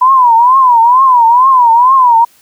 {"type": "tone with vibrato", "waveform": "sine", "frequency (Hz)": 987.8, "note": "B5", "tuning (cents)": 0, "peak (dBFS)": -3, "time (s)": [0.01, 2.25], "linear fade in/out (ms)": 10, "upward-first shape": "triangle", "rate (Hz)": 2.2, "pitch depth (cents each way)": 170, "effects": ["white hiss -47 dBFS RMS until 2.41 s"]}